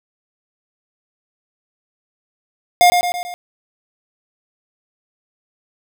square tone with echo, 710 Hz, F5, 28 cents sharp, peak -8 dBFS, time 2.81-2.9 s, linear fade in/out 0 ms, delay 110 ms, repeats 4, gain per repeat -5 dB, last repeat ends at 3.34 s, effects none

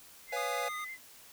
sine tone with vibrato, 2051 Hz, C7, 35 cents flat, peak -40 dBFS, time 0.27-0.98 s, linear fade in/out 50 ms, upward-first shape square, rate 9.7 Hz, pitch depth 29 cents each way
square chord, C# dominant seventh, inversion third, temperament equal, 493.9 / 554.4 / 698.5 / 830.6 Hz, B4 / C#5 / E#5 / G#5, 0 / 0 / 0 / 0 cents, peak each -40 dBFS, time 0.32-0.69 s, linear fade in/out 10 ms
square tone, 1231 Hz, D#6, 19 cents flat, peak -39 dBFS, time 0.36-0.85 s, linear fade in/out 10 ms
effects white hiss -55 dBFS RMS until 1.32 s

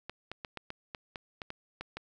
clicks, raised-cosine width 0.3 ms, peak -23 dBFS, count 11, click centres 0.096 / 0.316 / 0.448 / 0.573 / 0.704 / 0.948 / 1.158 / 1.418 / 1.504 / 1.81 / 1.97 s, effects none

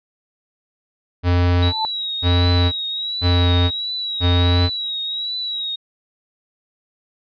square tone bursts, 88.4 Hz, F2, 22 cents sharp, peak -14 dBFS, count 4, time 1.23-4.7 s, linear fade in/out 50 ms, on 500 ms, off 490 ms
sine tone with exponential growth, 880 Hz, A5, in tune, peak -16 dBFS, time 1.5-1.85 s, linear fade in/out 0 ms, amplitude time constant 74 ms
sine tone with vibrato, 3857 Hz, B7, 42 cents flat, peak -22 dBFS, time 1.62-5.76 s, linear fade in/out 10 ms, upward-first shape triangle, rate 1.4 Hz, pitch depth 64 cents each way
effects resampled to 11025 Hz

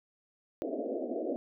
pink band-pass noise, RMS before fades -35 dBFS, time 0.62-1.36 s, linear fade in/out 0 ms, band 240 to 680 Hz, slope 96 dB/octave, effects none

